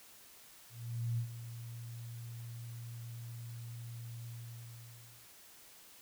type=tone with ADSR envelope; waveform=sine; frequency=117.1 Hz; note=A#2; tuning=8 cents sharp; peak=-31 dBFS; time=0.69-5.28 s; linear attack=490 ms; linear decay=93 ms; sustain=-12 dB; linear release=1000 ms; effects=white hiss -58 dBFS RMS until 6.01 s